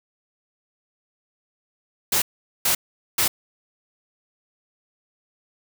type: noise bursts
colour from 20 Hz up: white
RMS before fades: -20 dBFS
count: 3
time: 2.12-3.28 s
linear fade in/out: 5 ms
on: 100 ms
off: 430 ms
effects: none